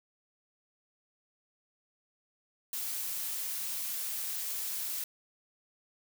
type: noise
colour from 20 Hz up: blue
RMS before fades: -36 dBFS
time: 2.73-5.04 s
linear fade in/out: 2 ms
effects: none